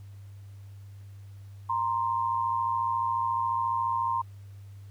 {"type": "tone pair together", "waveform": "sine", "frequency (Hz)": [932.3, 1046.5], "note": ["A#5", "C6"], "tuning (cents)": [0, 0], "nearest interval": "major second", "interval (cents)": 200, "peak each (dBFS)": [-28, -28], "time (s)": [1.69, 4.22], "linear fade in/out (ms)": 10, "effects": ["added 99 Hz sine -43 dBFS peak until 4.9 s", "pink hiss -64 dBFS RMS until 4.9 s"]}